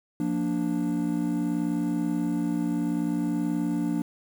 triangle chord, Bb major, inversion second, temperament equal, 174.61 / 233.1 / 293.7 Hz, F3 / Bb3 / D4, 0 / 0 / 0 cents, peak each -28 / -28 / -25 dBFS, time 0.2-4.02 s, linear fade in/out 2 ms, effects 8-bit

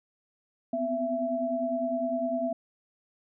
sine tone cluster, 247.3 / 257.2 / 667 Hz, B3 / C4 / E5, +3 / -30 / +20 cents, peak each -34 / -34 / -28 dBFS, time 0.73-2.53 s, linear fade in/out 5 ms, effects none

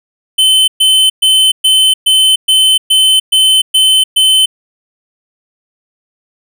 square tone bursts, 3060 Hz, G7, 42 cents flat, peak -6 dBFS, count 10, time 0.38-4.46 s, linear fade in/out 10 ms, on 300 ms, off 120 ms, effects none

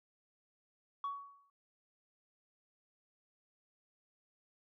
sine tone with exponential decay, 1123 Hz, C#6, 22 cents sharp, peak -32 dBFS, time 1.04-1.5 s, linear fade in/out 2 ms, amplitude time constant 98 ms, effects tanh soft clip ceiling -33 dBFS

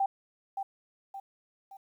sine tone with echo, 784 Hz, G5, in tune, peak -24 dBFS, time 0-0.06 s, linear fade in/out 5 ms, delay 570 ms, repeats 3, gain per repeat -7 dB, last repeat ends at 1.77 s, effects 11-bit

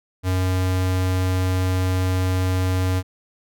square tone, 92.5 Hz, F#2, in tune, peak -19 dBFS, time 0.23-3.03 s, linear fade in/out 50 ms, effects none

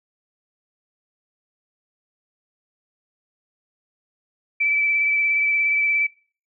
sine tone with vibrato, 2314 Hz, D7, 26 cents flat, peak -17 dBFS, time 4.6-6.07 s, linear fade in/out 10 ms, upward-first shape triangle, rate 17 Hz, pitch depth 20 cents each way, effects noise-tail reverb RT60 0.4 s tail -23 dB re dry

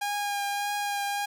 sawtooth tone with vibrato, 813 Hz, G#5, 37 cents flat, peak -24 dBFS, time 0.01-1.26 s, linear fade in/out 10 ms, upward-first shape triangle, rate 1.7 Hz, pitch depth 19 cents each way, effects none

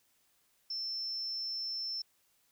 sine tone, 5340 Hz, E8, 22 cents sharp, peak -34 dBFS, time 0.7-2.02 s, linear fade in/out 5 ms, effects tanh soft clip ceiling -30 dBFS + white hiss -72 dBFS RMS until 2.51 s

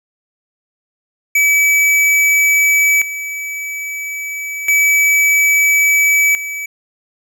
square tone with tremolo, 2292 Hz, D7, 43 cents flat, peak -10 dBFS, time 1.35-6.66 s, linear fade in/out 5 ms, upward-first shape square, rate 0.3 Hz, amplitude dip 75%, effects none

